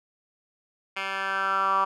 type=tone with band-pass filter sweep; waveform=10% pulse; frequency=193.8 Hz; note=G3; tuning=20 cents flat; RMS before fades=-26 dBFS; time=0.96-1.85 s; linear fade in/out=10 ms; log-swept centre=2100 to 1100 Hz; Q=5.6; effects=none